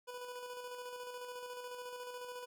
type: tone with tremolo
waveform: 25% pulse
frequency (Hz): 493.9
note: B4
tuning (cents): 0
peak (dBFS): -39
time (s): 0.07-2.46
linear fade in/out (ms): 20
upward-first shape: square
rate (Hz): 14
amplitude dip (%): 35
effects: none